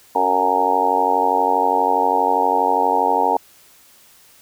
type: harmonic tone with a mistuned harmonic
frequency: 92.4 Hz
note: F#2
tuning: 2 cents flat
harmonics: 3 / 4 / 5 / 6 / 7 / 8 / 9 / 10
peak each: -28 / -29 / -23 / -29 / -28 / -22 / -19 / -19 dBFS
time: 0.15-3.37 s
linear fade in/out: 5 ms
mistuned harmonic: 4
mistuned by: +24 cents
effects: white hiss -50 dBFS RMS until 4.41 s